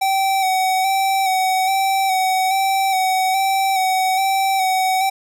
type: tone with vibrato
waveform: square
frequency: 763 Hz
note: G5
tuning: 47 cents flat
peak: -16 dBFS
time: 0.01-5.1 s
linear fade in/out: 10 ms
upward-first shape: square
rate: 1.2 Hz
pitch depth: 25 cents each way
effects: none